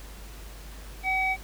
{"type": "tone with low-pass filter", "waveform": "square", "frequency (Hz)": 758, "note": "F#5", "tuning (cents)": 42, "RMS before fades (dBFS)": -26, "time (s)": [1.03, 1.37], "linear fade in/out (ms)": 50, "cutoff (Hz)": 2300, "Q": 4.6, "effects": ["added 50 Hz sine -41 dBFS peak until 1.43 s", "pink hiss -48 dBFS RMS until 1.43 s"]}